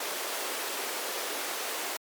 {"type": "high-pass noise", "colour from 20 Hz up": "pink", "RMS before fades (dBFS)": -34, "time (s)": [0, 1.97], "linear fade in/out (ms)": 5, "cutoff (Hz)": 370, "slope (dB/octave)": 24, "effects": ["MP3 96 kbps"]}